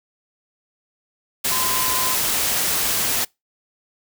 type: tone in noise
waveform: sine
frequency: 1025 Hz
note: C6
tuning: 36 cents flat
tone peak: -26 dBFS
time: 1.51-2.15 s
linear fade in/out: 10 ms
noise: white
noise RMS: -21 dBFS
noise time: 1.44-3.25 s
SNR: -8 dB
effects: noise-tail reverb RT60 0.2 s tail -25 dB re dry